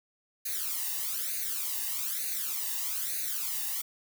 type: noise with flanger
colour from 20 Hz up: blue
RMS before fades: -33 dBFS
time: 0.45-3.82 s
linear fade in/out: 10 ms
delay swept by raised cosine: 0.46 to 1.09 ms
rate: 1.1 Hz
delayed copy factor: +0.85
effects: none